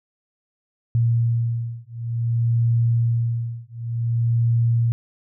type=beating tone pair; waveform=sine; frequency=116.54 / 117.09 Hz; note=A#2 / A#2; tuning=0 / +8 cents; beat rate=0.55 Hz; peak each=-21 dBFS; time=0.95-4.92 s; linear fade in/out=0 ms; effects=none